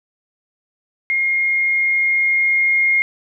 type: tone with level ramp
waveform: sine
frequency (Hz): 2137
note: C7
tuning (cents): +36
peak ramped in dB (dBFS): -15 to -12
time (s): 1.1-3.02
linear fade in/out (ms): 0
effects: none